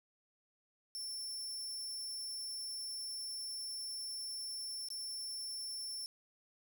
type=tone with dropouts; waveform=sawtooth; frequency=5390 Hz; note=E8; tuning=38 cents sharp; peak=-38 dBFS; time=0.95-6.06 s; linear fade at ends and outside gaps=0 ms; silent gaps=4.886-4.903 s; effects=none